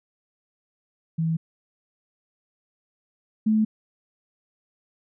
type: tone pair in turn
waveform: sine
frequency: 162.6 / 217 Hz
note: E3 / A3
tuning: -23 / -24 cents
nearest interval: perfect fourth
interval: 499 cents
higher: second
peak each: -21 / -17 dBFS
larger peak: second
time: 1.18-1.37 / 3.46-3.65 s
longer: neither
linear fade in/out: 10 ms
effects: none